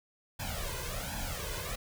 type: noise with flanger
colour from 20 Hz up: pink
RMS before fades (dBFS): -37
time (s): 0.39-1.76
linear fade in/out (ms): 10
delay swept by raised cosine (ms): 1.2 to 2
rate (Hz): 1.3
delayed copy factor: +0.85
effects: none